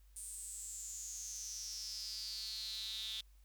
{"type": "tone with high-pass filter sweep", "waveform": "sawtooth", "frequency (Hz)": 219.6, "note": "A3", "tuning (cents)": -3, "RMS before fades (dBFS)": -45, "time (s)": [0.16, 3.21], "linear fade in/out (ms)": 5, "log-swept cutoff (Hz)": [8900, 3500], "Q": 9, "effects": ["added 50 Hz sine -60 dBFS peak until 3.44 s", "white hiss -75 dBFS RMS until 3.44 s"]}